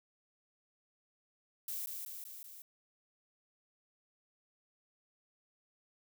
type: noise with echo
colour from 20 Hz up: violet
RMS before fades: -40 dBFS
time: 1.68-1.86 s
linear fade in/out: 2 ms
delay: 190 ms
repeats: 4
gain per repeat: -3 dB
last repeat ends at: 2.62 s
effects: none